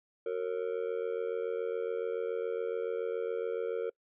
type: tone with amplitude modulation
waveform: triangle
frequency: 459.3 Hz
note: A#4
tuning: 26 cents flat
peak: -25 dBFS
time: 0.26-3.9 s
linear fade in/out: 5 ms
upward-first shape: sine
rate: 87.1 Hz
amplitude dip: 95%
effects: noise-tail reverb RT60 0.1 s tail -26 dB re dry + resampled to 8000 Hz